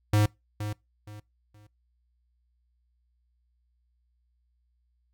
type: tone with echo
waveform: square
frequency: 105 Hz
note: G#2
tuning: 19 cents sharp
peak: -20 dBFS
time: 0.13-0.26 s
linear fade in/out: 5 ms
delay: 470 ms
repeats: 3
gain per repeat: -11 dB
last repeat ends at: 1.67 s
effects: noise-tail reverb RT60 0.2 s tail -23 dB re dry + added 60 Hz sine -68 dBFS peak until 5.13 s